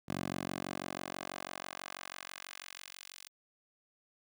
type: tone with high-pass filter sweep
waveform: 10% pulse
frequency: 46.1 Hz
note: F#1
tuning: 6 cents flat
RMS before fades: -43 dBFS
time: 0.08-3.29 s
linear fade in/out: 10 ms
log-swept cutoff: 160 to 3700 Hz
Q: 0.77
effects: none